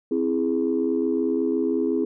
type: chord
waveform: sine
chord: C augmented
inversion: none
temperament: equal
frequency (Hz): 261.6 / 329.6 / 415.3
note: C4 / E4 / G#4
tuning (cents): 0 / 0 / 0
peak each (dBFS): -24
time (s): 0.11-2.05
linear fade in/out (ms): 5
effects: tanh soft clip ceiling -12 dBFS